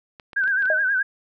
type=clicks; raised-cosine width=0.3 ms; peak=-25 dBFS; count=6; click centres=0.198 / 0.332 / 0.438 / 0.478 / 0.624 / 0.656 s
type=tone with vibrato; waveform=sine; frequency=1568 Hz; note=G6; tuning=in tune; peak=-18 dBFS; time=0.36-1.03 s; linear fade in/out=10 ms; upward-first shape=sine; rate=9.4 Hz; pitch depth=83 cents each way
type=tone with exponential decay; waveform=sine; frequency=624 Hz; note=D#5; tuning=5 cents sharp; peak=-17 dBFS; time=0.7-0.88 s; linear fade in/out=2 ms; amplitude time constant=37 ms
effects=none